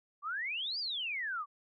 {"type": "exponential two-way sweep", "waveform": "sine", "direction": "up then down", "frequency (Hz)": [1122, 4978, 1122], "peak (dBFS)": -34, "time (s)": [0.22, 1.46], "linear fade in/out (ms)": 50, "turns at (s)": 0.79, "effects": []}